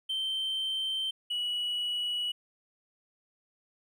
triangle tone pair in turn, 3115 / 2932 Hz, G7 / F#7, -12 / -16 cents, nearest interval minor second, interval 104 cents, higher first, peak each -27 dBFS, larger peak neither, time 0.09-1.11 / 1.3-2.32 s, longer neither, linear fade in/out 10 ms, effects tanh soft clip ceiling -24 dBFS

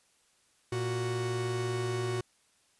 45% pulse tone pair together, 116.54 / 370 Hz, A#2 / F#4, 0 / 0 cents, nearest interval octave + minor sixth, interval 2000 cents, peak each -33 / -33 dBFS, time 0.72-2.21 s, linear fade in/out 5 ms, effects white hiss -68 dBFS RMS until 2.79 s + resampled to 24000 Hz

